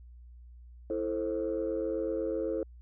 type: chord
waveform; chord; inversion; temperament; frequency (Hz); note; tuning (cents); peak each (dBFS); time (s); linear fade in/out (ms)
sine; A minor; second; just; 330 / 440 / 528; E4 / A4 / C5; +2 / 0 / +16; -33; 0.9-2.63; 2
effects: tanh soft clip ceiling -23 dBFS + added 60 Hz sine -48 dBFS peak until 2.81 s